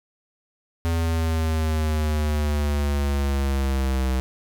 square linear sweep, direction down, 83.5 to 64.4 Hz, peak -21 dBFS, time 0.85-4.2 s, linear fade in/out 0 ms, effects none

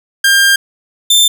sawtooth tone pair in turn, 1600 / 3566 Hz, G6 / A7, +35 / +22 cents, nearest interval octave + major second, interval 1387 cents, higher second, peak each -3 dBFS, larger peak neither, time 0.24-0.56 / 1.1-1.28 s, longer first, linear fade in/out 5 ms, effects none

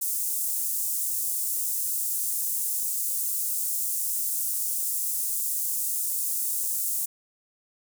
pink high-pass noise, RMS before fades -28 dBFS, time 0.01-7.06 s, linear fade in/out 10 ms, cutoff 8100 Hz, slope 24 dB/octave, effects none

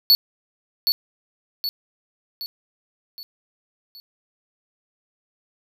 square tone with echo, 4435 Hz, C#8, in tune, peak -11 dBFS, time 0.1-0.15 s, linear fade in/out 0 ms, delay 770 ms, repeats 5, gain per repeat -6 dB, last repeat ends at 4 s, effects none

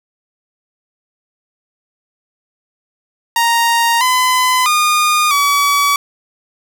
sawtooth tone with pitch steps, 932 / 1013 / 1220 / 1140 Hz, A#5 / B5 / D#6 / C#6, -1 / +44 / -34 / +48 cents, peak -7 dBFS, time 3.36-5.96 s, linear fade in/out 2 ms, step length 650 ms, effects none

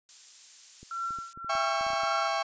violet noise, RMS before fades -41 dBFS, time 0.09-1.33 s, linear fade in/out 0 ms
clicks, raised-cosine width 3 ms, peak -36 dBFS, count 11, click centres 0.83 / 1.107 / 1.187 / 1.375 / 1.446 / 1.553 / 1.81 / 1.866 / 1.904 / 1.934 / 2.035 s
sine tone with tremolo, 1358 Hz, F6, 49 cents flat, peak -29 dBFS, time 0.91-2.28 s, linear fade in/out 2 ms, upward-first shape triangle, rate 1.8 Hz, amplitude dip 95%
35% pulse chord, C# diminished, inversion first, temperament just, 665.2 / 798.3 / 1108.7 Hz, E5 / G5 / C#6, +16 / +31 / 0 cents, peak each -30 dBFS, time 1.49-2.43 s, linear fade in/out 10 ms
effects resampled to 16000 Hz

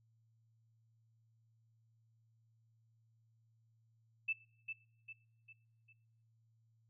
sine tone with echo, 2637 Hz, E7, in tune, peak -33 dBFS, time 4.28-4.33 s, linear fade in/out 10 ms, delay 400 ms, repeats 4, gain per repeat -7 dB, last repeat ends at 5.93 s, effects noise-tail reverb RT60 0.7 s tail -20 dB re dry + added 113 Hz sine -70 dBFS peak until 6.89 s

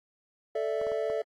triangle chord, A suspended fourth, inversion none, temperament just, 440 / 586.7 / 660 Hz, A4 / D5 / E5, 0 / -2 / +2 cents, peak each -29 / -31 / -31 dBFS, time 0.55-1.22 s, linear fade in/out 5 ms
clicks, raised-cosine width 1 ms, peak -29 dBFS, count 4, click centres 0.815 / 0.868 / 0.918 / 1.1 s
effects AAC 48 kbps

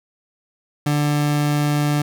30% pulse tone, 147.2 Hz, D3, 4 cents sharp, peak -14 dBFS, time 0.86-2.02 s, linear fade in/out 5 ms, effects none

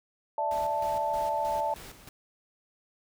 sine chord, D suspended second, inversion none, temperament just, 587.3 / 660.7 / 881 Hz, D5 / E5 / A5, 0 / +4 / +2 cents, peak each -33 / -33 / -28 dBFS, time 0.38-1.74 s, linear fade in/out 2 ms
pink noise with tremolo, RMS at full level -45 dBFS, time 0.51-2.09 s, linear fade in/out 2 ms, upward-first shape square, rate 3.2 Hz, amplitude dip 60%
effects none

